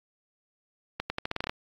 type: accelerating click train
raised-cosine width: 0.3 ms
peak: -14 dBFS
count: 10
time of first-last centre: 1-1.495 s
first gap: 100 ms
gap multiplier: 0.84
effects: AAC 48 kbps